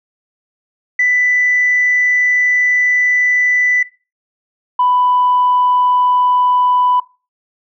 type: tone pair in turn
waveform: sine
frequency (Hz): 1987 / 993.5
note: B6 / B5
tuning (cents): +10 / +10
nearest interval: octave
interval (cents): 1200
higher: first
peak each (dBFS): -9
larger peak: neither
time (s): 0.99-3.83 / 4.79-7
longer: first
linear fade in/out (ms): 5
effects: noise-tail reverb RT60 0.3 s tail -19 dB re dry + tanh soft clip ceiling -5 dBFS